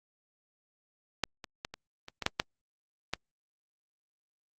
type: clicks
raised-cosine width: 0.2 ms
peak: -10 / -24 / -18 / -24 / -26 / -17 / -7 / -8 / -13 dBFS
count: 9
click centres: 1.237 / 1.442 / 1.649 / 1.74 / 2.084 / 2.223 / 2.264 / 2.399 / 3.136 s
effects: Opus 48 kbps